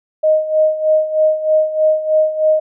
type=tone with tremolo; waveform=sine; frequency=622.3 Hz; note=D#5; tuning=in tune; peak=-8 dBFS; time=0.23-2.6 s; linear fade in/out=10 ms; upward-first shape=sine; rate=3.2 Hz; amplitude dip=75%; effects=none